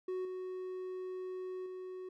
triangle tone with level steps, 370 Hz, F#4, in tune, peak -33 / -37 / -40 dBFS, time 0.08-2.09 s, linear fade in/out 5 ms, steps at 0.25 / 1.66 s, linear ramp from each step 2 ms, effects none

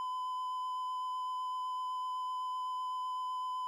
triangle tone with vibrato, 1011 Hz, B5, 40 cents sharp, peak -33 dBFS, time 0-3.67 s, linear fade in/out 0 ms, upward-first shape sine, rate 7.9 Hz, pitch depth 8 cents each way, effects none

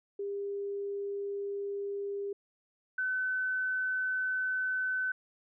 sine tone pair in turn, 401.3 / 1515.1 Hz, G4 / F#6, +41 / +41 cents, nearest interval octave + major seventh, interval 2300 cents, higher second, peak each -33 / -29 dBFS, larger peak second, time 0.19-2.33 / 2.98-5.12 s, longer neither, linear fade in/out 5 ms, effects none

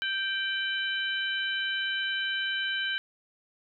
harmonic tone with a mistuned harmonic, 784 Hz, G5, in tune, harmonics 2 / 3 / 4 / 5, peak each -30 / -39 / -32 / -40 dBFS, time 0.02-2.98 s, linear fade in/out 0 ms, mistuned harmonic 4, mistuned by -52 cents, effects none

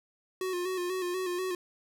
square tone with vibrato, 363.8 Hz, F#4, 29 cents flat, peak -31 dBFS, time 0.41-1.55 s, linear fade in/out 2 ms, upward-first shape square, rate 4.1 Hz, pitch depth 44 cents each way, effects none

